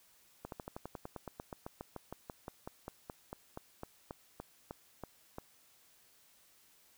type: slowing click train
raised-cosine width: 1 ms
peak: -28 dBFS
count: 29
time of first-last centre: 0.45-5.384 s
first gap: 72 ms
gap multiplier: 1.06
effects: white hiss -66 dBFS RMS until 6.97 s